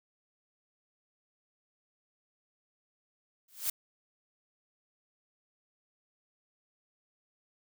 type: noise with exponential growth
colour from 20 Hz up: blue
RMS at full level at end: -27 dBFS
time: 3.48-3.7 s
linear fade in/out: 5 ms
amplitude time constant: 46 ms
effects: none